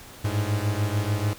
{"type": "beating tone pair", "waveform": "45% pulse", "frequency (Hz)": [101.3, 108.1], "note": ["G#2", "A2"], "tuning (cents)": [-43, -30], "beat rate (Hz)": 6.8, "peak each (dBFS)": [-25, -27], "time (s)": [0.24, 1.34], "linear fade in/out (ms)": 10, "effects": ["pink hiss -45 dBFS RMS until 1.38 s"]}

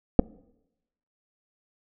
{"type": "clicks", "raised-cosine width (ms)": 2, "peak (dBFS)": -3, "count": 2, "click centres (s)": [0.192, 0.196], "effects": ["noise-tail reverb RT60 0.9 s tail -25 dB re dry"]}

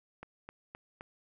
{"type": "click train", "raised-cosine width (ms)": 0.5, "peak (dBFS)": -29, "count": 4, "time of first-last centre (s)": [0.23, 1.009], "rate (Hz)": 3.85, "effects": []}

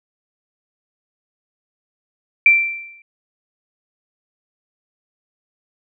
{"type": "tone with exponential decay", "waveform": "sine", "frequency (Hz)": 2349, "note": "D7", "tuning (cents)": 0, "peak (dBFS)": -5, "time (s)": [2.46, 3.02], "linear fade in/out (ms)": 2, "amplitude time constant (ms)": 120, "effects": []}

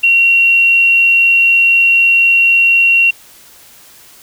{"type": "tone", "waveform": "sine", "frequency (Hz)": 2742, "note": "F7", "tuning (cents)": -32, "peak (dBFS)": -6, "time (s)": [0.03, 3.11], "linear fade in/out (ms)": 10, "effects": ["white hiss -41 dBFS RMS until 4.22 s"]}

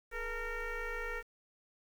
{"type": "tone with frequency modulation", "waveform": "sine", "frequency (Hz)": 932.3, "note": "A#5", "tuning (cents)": 0, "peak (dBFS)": -34, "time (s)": [0.11, 1.23], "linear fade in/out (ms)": 50, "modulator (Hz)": 453, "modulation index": 2.8, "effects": ["tanh soft clip ceiling -34 dBFS", "10-bit"]}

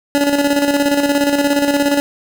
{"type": "tone with tremolo", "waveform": "25% pulse", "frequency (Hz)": 285.1, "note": "C#4", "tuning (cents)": 49, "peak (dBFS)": -7, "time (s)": [0.15, 2], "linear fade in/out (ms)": 0, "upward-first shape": "square", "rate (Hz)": 17, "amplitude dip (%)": 50, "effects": []}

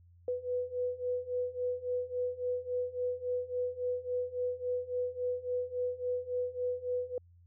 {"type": "beating tone pair", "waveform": "sine", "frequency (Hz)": [494.3, 497.9], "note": ["B4", "B4"], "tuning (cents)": [1, 14], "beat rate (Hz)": 3.6, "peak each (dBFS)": [-36, -34], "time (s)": [0.28, 7.18], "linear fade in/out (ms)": 2, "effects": ["added 87 Hz sine -57 dBFS peak until 7.46 s"]}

